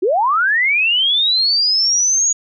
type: linear sweep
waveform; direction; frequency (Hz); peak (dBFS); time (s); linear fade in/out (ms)
sine; up; 329.6 to 6770; -12; 0.02-2.33; 10
effects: none